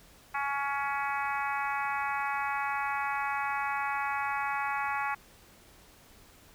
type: harmonic tone with a mistuned harmonic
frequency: 280 Hz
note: C#4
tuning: 18 cents sharp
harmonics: 3 / 4 / 5 / 6 / 7 / 8 / 9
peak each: -33 / -35 / -37 / -39 / -40 / -41 / -42 dBFS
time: 0.34-5.15 s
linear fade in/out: 10 ms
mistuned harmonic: 9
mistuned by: +18 cents
effects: pink hiss -57 dBFS RMS until 6.54 s